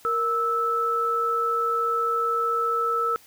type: tone pair together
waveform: sine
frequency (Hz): 466.2 / 1312.2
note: A#4 / E6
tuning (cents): 0 / -8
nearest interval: octave + tritone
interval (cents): 1792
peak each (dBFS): -28 / -22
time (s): 0.05-3.16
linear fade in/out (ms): 0
effects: white hiss -53 dBFS RMS until 3.26 s